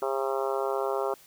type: harmonic tone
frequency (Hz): 134.9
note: C#3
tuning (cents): -47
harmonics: 3 / 4 / 5 / 6 / 7 / 8 / 9 / 10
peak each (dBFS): -30 / -32 / -34 / -36 / -37 / -38 / -39 / -40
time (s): 0.02-1.14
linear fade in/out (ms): 2
effects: white hiss -55 dBFS RMS until 1.26 s